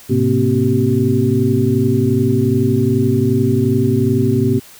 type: tone cluster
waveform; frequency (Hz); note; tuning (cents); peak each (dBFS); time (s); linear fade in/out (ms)
sine; 107.1 / 129.7 / 233.9 / 265.5 / 383.6; A2 / C3 / A#3 / C4 / G4; -46 / -15 / +6 / +25 / -37; -18; 0.09-4.6; 20
effects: white hiss -41 dBFS RMS until 4.79 s